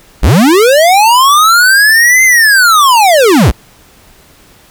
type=linear two-way sweep; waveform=square; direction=up then down; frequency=30.87 to 2093 to 30.87 Hz; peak=-4 dBFS; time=0.22-3.52 s; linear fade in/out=20 ms; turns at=2.24 s; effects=pink hiss -42 dBFS RMS until 4.7 s